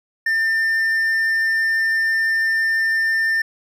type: tone with hard clipping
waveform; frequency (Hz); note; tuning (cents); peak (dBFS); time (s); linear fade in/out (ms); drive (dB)
triangle; 1797; A6; +36; -17; 0.26-3.42; 5; 6
effects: none